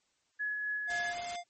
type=tone with tremolo; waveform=sine; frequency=1692 Hz; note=G#6; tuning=32 cents sharp; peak=-31 dBFS; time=0.39-1.13 s; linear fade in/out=20 ms; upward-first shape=sine; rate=3.9 Hz; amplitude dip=30%
type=tone; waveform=square; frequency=701 Hz; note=F5; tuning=6 cents sharp; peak=-38 dBFS; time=0.87-1.44 s; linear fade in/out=50 ms
type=noise; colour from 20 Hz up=white; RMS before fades=-42 dBFS; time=0.9-1.36 s; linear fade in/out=2 ms
effects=white hiss -75 dBFS RMS until 1.49 s + MP3 32 kbps